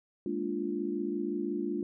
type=chord; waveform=sine; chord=Bb dominant seventh; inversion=third; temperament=equal; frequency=207.7 / 233.1 / 293.7 / 349.2 Hz; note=Ab3 / Bb3 / D4 / F4; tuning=0 / 0 / 0 / 0 cents; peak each=-37 / -39 / -35 / -34 dBFS; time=0.26-1.83 s; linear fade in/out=2 ms; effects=none